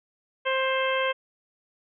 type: harmonic tone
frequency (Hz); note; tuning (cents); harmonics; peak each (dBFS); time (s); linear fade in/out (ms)
527; C5; +12; 1 / 2 / 3 / 4 / 5 / 6; -26 / -29 / -31 / -32 / -33 / -34; 0.45-1.13; 20
effects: none